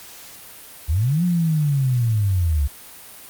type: linear two-way sweep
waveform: sine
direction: up then down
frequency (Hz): 67 to 180 to 67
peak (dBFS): -16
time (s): 0.88-2.68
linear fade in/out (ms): 20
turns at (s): 1.24
effects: white hiss -41 dBFS RMS until 3.29 s + Opus 48 kbps